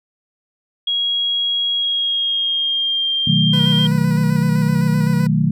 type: tone with pitch glide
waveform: sine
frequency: 3300 to 3186 Hz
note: G#7 to G7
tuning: -12 to +27 cents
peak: -16 dBFS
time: 0.87-3.87 s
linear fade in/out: 5 ms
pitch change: -61 cents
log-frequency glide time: 1.77-3.1 s
type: chord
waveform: sine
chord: B dominant seventh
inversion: none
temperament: equal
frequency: 123.47 / 155.56 / 185 / 220 Hz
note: B2 / D#3 / F#3 / A3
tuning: 0 / 0 / 0 / 0 cents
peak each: -22 / -16 / -19 / -20 dBFS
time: 3.27-5.51 s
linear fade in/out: 5 ms
type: tone with vibrato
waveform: 15% pulse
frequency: 491.1 Hz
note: B4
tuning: 10 cents flat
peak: -21 dBFS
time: 3.53-5.27 s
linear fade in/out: 5 ms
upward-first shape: square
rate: 7.8 Hz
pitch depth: 30 cents each way
effects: none